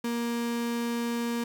35% pulse tone, 235.4 Hz, A#3, 17 cents sharp, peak -26 dBFS, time 0.04-1.44 s, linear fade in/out 5 ms, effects 9-bit

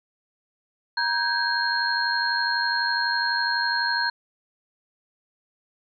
sine tone cluster, 946 / 1546 / 1638 / 4244 Hz, A#5 / G6 / G#6 / C8, +25 / -24 / -24 / +24 cents, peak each -27 dBFS, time 0.97-4.1 s, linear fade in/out 5 ms, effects none

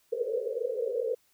white band-pass noise, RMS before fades -31 dBFS, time 0.12-1.15 s, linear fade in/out 10 ms, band 440 to 510 Hz, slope 96 dB/octave, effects white hiss -68 dBFS RMS until 1.33 s

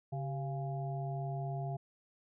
harmonic tone with a mistuned harmonic, 138.1 Hz, C#3, 6 cents flat, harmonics 1 / 3 / 5 / 6, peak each -36 / -47 / -42 / -51 dBFS, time 0.12-1.77 s, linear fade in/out 10 ms, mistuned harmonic 3, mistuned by -99 cents, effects none

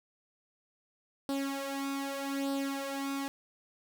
sawtooth tone with flanger, 275.6 Hz, C#4, 10 cents flat, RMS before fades -35 dBFS, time 1.29-3.28 s, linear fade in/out 0 ms, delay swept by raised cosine 0.22 to 2.82 ms, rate 0.82 Hz, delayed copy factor +0.7, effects none

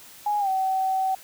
sine tone with pitch glide, 830.6 to 761.7 Hz, G#5 to G5, 0 to -50 cents, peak -21 dBFS, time 0.26-1.15 s, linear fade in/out 5 ms, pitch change -150 cents, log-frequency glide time 0.39-0.49 s, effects white hiss -47 dBFS RMS until 1.23 s

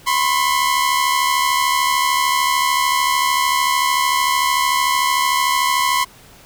sawtooth tone pair together, 1000 / 1073.4 Hz, B5 / C6, +21 / +44 cents, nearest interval minor second, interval 123 cents, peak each -14 dBFS, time 0.06-6.05 s, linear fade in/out 20 ms, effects pink hiss -45 dBFS RMS until 6.45 s

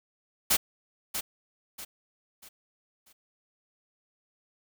white noise with echo, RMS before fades -23 dBFS, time 0.5-0.57 s, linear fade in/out 10 ms, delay 640 ms, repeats 4, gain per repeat -9 dB, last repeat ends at 3.13 s, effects none

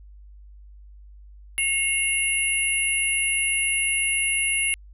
sine tone cluster, 2172 / 2774 / 10820 Hz, C#7 / F7 / E9, -36 / -12 / +44 cents, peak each -25 dBFS, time 1.58-4.74 s, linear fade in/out 0 ms, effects added 50 Hz sine -43 dBFS peak until 4.93 s

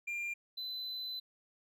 triangle tone pair in turn, 2392 / 4023 Hz, D7 / B7, +31 / +31 cents, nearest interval major sixth, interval 900 cents, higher second, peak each -34 / -37 dBFS, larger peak first, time 0.07-0.34 / 0.57-1.2 s, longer second, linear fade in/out 10 ms, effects none

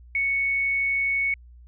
sine tone, 2217 Hz, C#7, in tune, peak -21 dBFS, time 0.15-1.34 s, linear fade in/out 2 ms, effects added 60 Hz sine -45 dBFS peak until 1.67 s

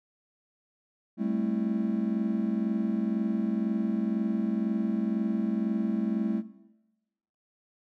triangle chord, A minor seventh, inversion third, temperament just, 198 / 220 / 264 / 330 Hz, G3 / A3 / C4 / E4, +18 / 0 / +16 / +2 cents, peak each -29 / -28 / -34 / -33 dBFS, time 1.17-6.43 s, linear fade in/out 50 ms, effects noise-tail reverb RT60 1.0 s tail -17 dB re dry

